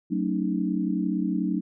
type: chord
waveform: sine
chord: D# half-diminished seventh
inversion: first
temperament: just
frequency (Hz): 186.68 / 224 / 280 / 311.1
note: F#3 / A3 / C#4 / D#4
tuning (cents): +16 / +31 / +18 / 0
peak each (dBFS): -27 / -30 / -30 / -29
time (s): 0.1-1.61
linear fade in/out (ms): 20
effects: none